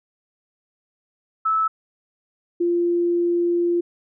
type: tone pair in turn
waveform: sine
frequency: 1307 / 346.2 Hz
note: E6 / F4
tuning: -15 / -15 cents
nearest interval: octave + major seventh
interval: 2300 cents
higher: first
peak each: -17 dBFS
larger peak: neither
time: 1.45-1.68 / 2.6-3.81 s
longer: second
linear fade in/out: 10 ms
effects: none